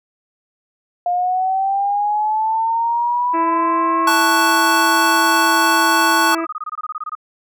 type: linear sweep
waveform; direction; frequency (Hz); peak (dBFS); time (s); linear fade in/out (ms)
sine; up; 703 to 1085; -15; 1.06-4.1; 2
type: harmonic tone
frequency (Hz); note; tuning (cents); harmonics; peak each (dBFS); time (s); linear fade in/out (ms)
329.6; E4; 0; 1 / 2 / 3 / 4 / 5 / 6 / 7 / 8; -21 / -27 / -31 / -33 / -35 / -37 / -38 / -39; 3.33-6.46; 20
type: chord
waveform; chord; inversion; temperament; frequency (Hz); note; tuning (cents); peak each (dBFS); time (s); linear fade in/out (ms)
square; F# minor; first; equal; 880 / 1108.7 / 1480; A5 / C#6 / F#6; 0 / 0 / 0; -18; 4.07-6.35; 5
type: tone bursts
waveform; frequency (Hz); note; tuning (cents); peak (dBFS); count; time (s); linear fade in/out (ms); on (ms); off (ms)
sine; 1244.5; D#6; 0; -22; 15; 6.32-7.152; 5; 34; 23
effects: none